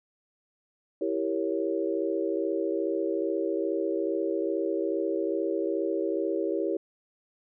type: chord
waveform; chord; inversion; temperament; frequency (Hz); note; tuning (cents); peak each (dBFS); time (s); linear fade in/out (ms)
sine; E diminished seventh; none; equal; 329.6 / 392 / 466.2 / 554.4; E4 / G4 / Bb4 / Db5; 0 / 0 / 0 / 0; -30 / -30 / -33 / -33; 1.01-6.77; 5
effects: none